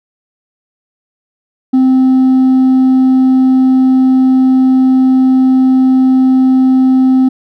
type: tone with hard clipping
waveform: triangle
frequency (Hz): 260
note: C4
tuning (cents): -11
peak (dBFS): -4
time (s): 1.73-7.29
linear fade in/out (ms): 10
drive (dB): 1
effects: none